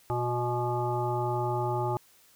harmonic tone with a mistuned harmonic, 121.3 Hz, B2, 31 cents flat, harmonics 1 / 3 / 5 / 7 / 9 / 10, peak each -31 / -32 / -37 / -31 / -43 / -39 dBFS, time 0.1-1.97 s, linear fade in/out 0 ms, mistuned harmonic 5, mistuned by +20 cents, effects white hiss -60 dBFS RMS until 2.35 s

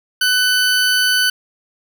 20% pulse tone, 1500 Hz, F#6, 23 cents sharp, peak -8 dBFS, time 0.21-1.3 s, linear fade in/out 5 ms, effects none

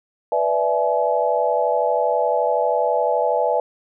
sine chord, E dominant seventh, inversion second, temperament equal with one note detuned, 493.9 / 587.3 / 659.3 / 848.6 Hz, B4 / D5 / E5 / G#5, 0 / 0 / 0 / +37 cents, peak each -22 dBFS, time 0.32-3.6 s, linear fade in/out 2 ms, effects none

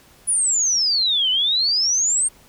sine exponential two-way sweep, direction down then up, 10120 to 2960 to 8810 Hz, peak -16 dBFS, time 0.27-2.29 s, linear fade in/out 20 ms, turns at 1.3 s, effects pink hiss -51 dBFS RMS until 2.48 s

